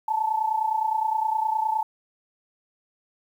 sine tone pair together, 870.3 / 900 Hz, A5 / A5, -19 / +39 cents, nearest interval minor second, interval 58 cents, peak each -23 / -27 dBFS, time 0.08-1.83 s, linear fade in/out 5 ms, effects 9-bit

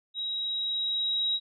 sine tone with level ramp, 3831 Hz, A#7, 47 cents sharp, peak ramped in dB -30 to -24 dBFS, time 0.14-1.4 s, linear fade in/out 50 ms, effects none

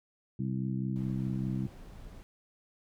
harmonic tone, 64.9 Hz, C2, 13 cents flat, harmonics 2 / 3 / 4 / 5, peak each -33 / -34 / -41 / -42 dBFS, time 0.39-1.67 s, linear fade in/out 5 ms
brown noise, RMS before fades -48 dBFS, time 0.96-2.23 s, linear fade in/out 0 ms
effects none

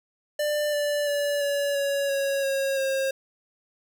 square tone with pitch steps, 594 / 585.5 / 577.1 / 568.8 / 560.7 / 552.6 / 544.7 / 536.9 Hz, D5 / D5 / D5 / C#5 / C#5 / C#5 / C#5 / C5, +20 / -5 / -30 / +45 / +20 / -6 / -30 / +45 cents, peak -24 dBFS, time 0.39-3.11 s, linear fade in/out 5 ms, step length 340 ms, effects none

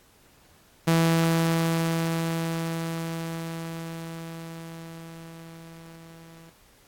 sawtooth tone with level ramp, 164.81 Hz, E3, in tune, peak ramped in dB -14 to -43 dBFS, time 0.87-6.5 s, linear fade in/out 10 ms, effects pink hiss -58 dBFS RMS until 6.87 s + AAC 64 kbps

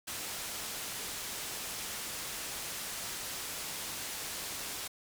white low-pass noise, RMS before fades -40 dBFS, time 0.07-4.88 s, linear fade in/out 10 ms, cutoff 11000 Hz, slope 12 dB/octave, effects none

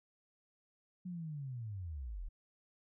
sine linear sweep, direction down, 185 to 33.62 Hz, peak -40 dBFS, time 1.05-2.29 s, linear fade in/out 10 ms, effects none

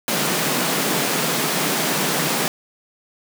pink high-pass noise, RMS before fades -21 dBFS, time 0.08-2.48 s, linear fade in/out 0 ms, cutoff 140 Hz, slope 96 dB/octave, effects none

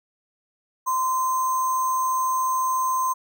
sine tone with sample-and-hold, 1033 Hz, C6, 22 cents flat, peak -20 dBFS, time 0.86-3.14 s, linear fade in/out 20 ms, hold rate 7350 Hz, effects none

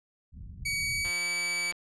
pink low-pass noise, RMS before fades -42 dBFS, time 0.32-1.12 s, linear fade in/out 50 ms, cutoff 160 Hz, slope 24 dB/octave
sawtooth tone with pitch glide, 2262 to 2290 Hz, C#7 to D7, +34 to -44 cents, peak -25 dBFS, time 0.65-1.72 s, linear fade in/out 10 ms, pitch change +22 cents, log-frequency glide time 0.86-1.28 s
click train, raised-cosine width 0.3 ms, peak -27 dBFS, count 119, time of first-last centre 1.05-1.724 s, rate 175 Hz
effects resampled to 24000 Hz

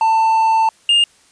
triangle tone pair in turn, 891 / 2821 Hz, A5 / F7, +22 / +17 cents, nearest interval octave + minor sixth, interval 1995 cents, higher second, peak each -9 / -8 dBFS, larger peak second, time 0.01-0.69 / 0.89-1.04 s, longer first, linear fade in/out 2 ms, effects white hiss -52 dBFS RMS until 1.31 s + resampled to 22050 Hz

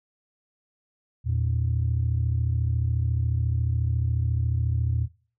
sine tone pair together, 82.41 / 116.55 Hz, E2 / A#2, 0 / 0 cents, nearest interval tritone, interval 600 cents, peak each -24 dBFS, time 1.24-5.08 s, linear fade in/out 50 ms, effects noise-tail reverb RT60 0.4 s tail -19 dB re dry + tanh soft clip ceiling -16 dBFS

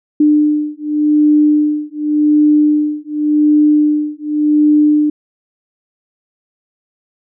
sine beating tone pair, 299.3 / 300.18 Hz, D4 / D4, +33 / +38 cents, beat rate 0.88 Hz, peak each -12 dBFS, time 0.2-5.1 s, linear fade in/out 5 ms, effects none

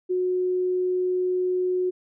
sine tone, 365.3 Hz, F#4, 22 cents flat, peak -21 dBFS, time 0.09-1.91 s, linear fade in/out 20 ms, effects none

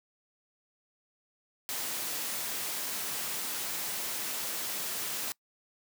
white noise, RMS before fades -35 dBFS, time 1.69-5.32 s, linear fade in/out 0 ms, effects noise-tail reverb RT60 0.1 s tail -24 dB re dry + high-pass 150 Hz 12 dB/octave

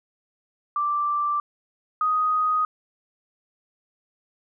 sine tone pair in turn, 1174.7 / 1248.3 Hz, D6 / D#6, 0 / +5 cents, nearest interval minor second, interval 105 cents, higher second, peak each -21 / -19 dBFS, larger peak second, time 0.76-1.4 / 2.01-2.65 s, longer neither, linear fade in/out 2 ms, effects none

